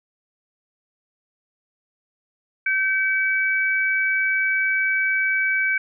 sine tone pair together, 1548.9 / 2280 Hz, G6 / C#7, -21 / +48 cents, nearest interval perfect fifth, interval 669 cents, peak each -21 dBFS, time 2.66-5.78 s, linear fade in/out 5 ms, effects none

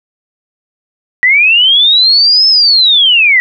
sine linear two-way sweep, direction up then down, 1917 to 5274 to 1917 Hz, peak -4 dBFS, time 1.23-3.4 s, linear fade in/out 0 ms, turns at 2.48 s, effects none

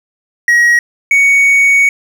triangle tone pair in turn, 1900 / 2233 Hz, A#6 / C#7, +33 / +12 cents, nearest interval minor third, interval 279 cents, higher second, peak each -4 dBFS, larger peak neither, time 0.48-0.79 / 1.11-1.89 s, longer second, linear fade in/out 2 ms, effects none

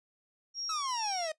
sine tone with tremolo, 5588 Hz, F8, in tune, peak -34 dBFS, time 0.54-1.31 s, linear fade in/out 50 ms, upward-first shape triangle, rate 2.3 Hz, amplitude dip 50%
45% pulse exponential sweep, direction down, 1326 to 614 Hz, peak -33 dBFS, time 0.69-1.32 s, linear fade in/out 5 ms
effects noise-tail reverb RT60 0.1 s tail -18 dB re dry + resampled to 22050 Hz

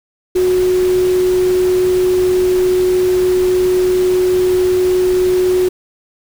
sine tone in noise, 366.5 Hz, F#4, 16 cents flat, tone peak -10 dBFS, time 0.35-5.69 s, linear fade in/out 10 ms, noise pink, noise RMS -28 dBFS, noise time 0.35-5.69 s, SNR +15 dB, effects none

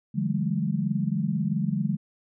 sine tone cluster, 146.8 / 170.1 / 194.6 / 212.7 Hz, D3 / F3 / G3 / G#3, 0 / -45 / -12 / +42 cents, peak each -29 dBFS, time 0.14-1.97 s, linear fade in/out 20 ms, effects none

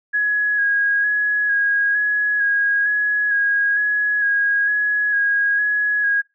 sine tone with vibrato, 1661.2 Hz, G#6, in tune, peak -15 dBFS, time 0.13-6.22 s, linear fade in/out 20 ms, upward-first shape square, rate 1.1 Hz, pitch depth 19 cents each way, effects noise-tail reverb RT60 0.2 s tail -20 dB re dry

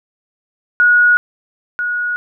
sine tone pair in turn, 1453 / 1453 Hz, F#6 / F#6, -32 / -32 cents, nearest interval unison, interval 0 cents, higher neither, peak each -7 / -16 dBFS, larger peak first, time 0.8-1.17 / 1.79-2.16 s, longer neither, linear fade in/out 0 ms, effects none

